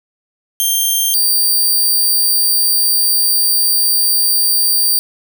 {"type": "tone pair in turn", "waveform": "5% pulse", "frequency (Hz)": [3174, 4681], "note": ["G7", "D8"], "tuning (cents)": [21, -7], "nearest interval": "perfect fifth", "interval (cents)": 672, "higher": "second", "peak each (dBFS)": -4, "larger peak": "neither", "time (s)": [[0.6, 1.14], [1.14, 4.99]], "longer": "second", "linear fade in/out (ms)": 0, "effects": []}